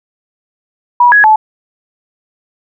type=tone with pitch steps; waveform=sine; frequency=970 / 1671 / 866 Hz; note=B5 / G#6 / A5; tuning=-31 / +10 / -28 cents; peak=-3 dBFS; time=1-1.36 s; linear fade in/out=5 ms; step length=120 ms; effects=none